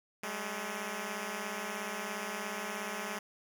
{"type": "beating tone pair", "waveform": "5% pulse", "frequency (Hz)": [196, 213], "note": ["G3", "G#3"], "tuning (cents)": [0, 44], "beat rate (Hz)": 17, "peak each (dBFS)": [-29, -27], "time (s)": [0.23, 3.19], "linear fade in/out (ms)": 5, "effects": []}